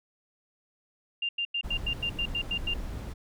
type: tone bursts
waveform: sine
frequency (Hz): 2794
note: F7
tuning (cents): 0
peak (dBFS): -27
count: 10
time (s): 1.22-2.739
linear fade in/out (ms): 5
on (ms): 70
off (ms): 91
type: noise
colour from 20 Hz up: brown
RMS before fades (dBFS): -36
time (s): 1.63-3.14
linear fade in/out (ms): 20
effects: none